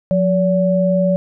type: tone pair together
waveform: sine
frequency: 179.49 / 572 Hz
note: F3 / D5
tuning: +48 / -46 cents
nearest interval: octave + minor sixth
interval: 2006 cents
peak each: -15 dBFS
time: 0.11-1.16 s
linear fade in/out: 0 ms
effects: none

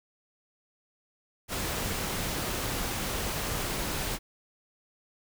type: noise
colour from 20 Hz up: pink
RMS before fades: -32 dBFS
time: 1.48-4.19 s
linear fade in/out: 50 ms
effects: none

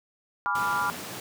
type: chord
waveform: sine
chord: G# diminished seventh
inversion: none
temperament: equal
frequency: 830.6 / 987.8 / 1174.7 / 1396.9 Hz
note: G#5 / B5 / D6 / F6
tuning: 0 / 0 / 0 / 0 cents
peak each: -33 / -29 / -30 / -28 dBFS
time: 0.46-0.9 s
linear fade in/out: 0 ms
type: high-pass noise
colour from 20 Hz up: pink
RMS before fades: -38 dBFS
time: 0.55-1.2 s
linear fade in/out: 2 ms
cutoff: 110 Hz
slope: 24 dB/octave
effects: none

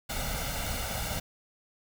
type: noise with comb filter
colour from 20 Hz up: pink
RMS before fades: -33 dBFS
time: 0.09-1.2 s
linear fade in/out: 10 ms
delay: 1.4 ms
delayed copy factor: +0.7
effects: none

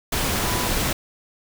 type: tone in noise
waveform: sine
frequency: 992 Hz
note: B5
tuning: 7 cents sharp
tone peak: -30 dBFS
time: 0.44-0.68 s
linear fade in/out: 5 ms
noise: pink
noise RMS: -23 dBFS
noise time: 0.12-0.93 s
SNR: -10 dB
effects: none

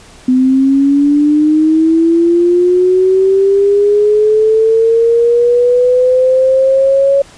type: linear sweep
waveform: sine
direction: up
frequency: 253 to 557 Hz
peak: -6 dBFS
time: 0.28-7.22 s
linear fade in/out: 5 ms
effects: pink hiss -39 dBFS RMS until 7.37 s + resampled to 22050 Hz

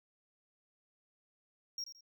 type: tone with echo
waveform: triangle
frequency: 5588 Hz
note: F8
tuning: in tune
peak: -36 dBFS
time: 1.78-1.84 s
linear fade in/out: 2 ms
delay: 84 ms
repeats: 2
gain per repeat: -10 dB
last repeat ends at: 2.008 s
effects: none

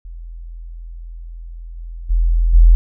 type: tone with level steps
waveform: sine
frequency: 41.87 Hz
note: E1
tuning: 28 cents sharp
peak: -29 / -27 / -11 / -4 dBFS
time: 0.05-2.75 s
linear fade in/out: 0 ms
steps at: 1.76 / 2.09 / 2.53 s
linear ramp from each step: 20 ms
effects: none

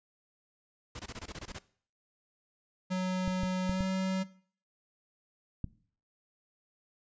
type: noise bursts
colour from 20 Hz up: pink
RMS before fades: -42 dBFS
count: 10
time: 0.95-1.588 s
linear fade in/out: 5 ms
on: 44 ms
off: 22 ms
type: tone with pitch glide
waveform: square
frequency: 185 to 188.78 Hz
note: F#3 to F#3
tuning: 0 to +35 cents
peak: -30 dBFS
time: 2.9-4.24 s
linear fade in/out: 20 ms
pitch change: +35 cents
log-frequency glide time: 3.68-3.83 s
type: clicks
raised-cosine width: 5 ms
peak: -22 dBFS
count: 5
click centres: 3.278 / 3.434 / 3.695 / 3.807 / 5.643 s
effects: noise-tail reverb RT60 0.5 s tail -19 dB re dry + resampled to 16000 Hz

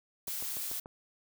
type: noise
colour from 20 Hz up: blue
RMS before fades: -37 dBFS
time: 0.27-0.8 s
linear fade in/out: 5 ms
type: click train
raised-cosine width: 1 ms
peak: -31 dBFS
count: 5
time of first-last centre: 0.28-0.859 s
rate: 6.91 Hz
effects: none

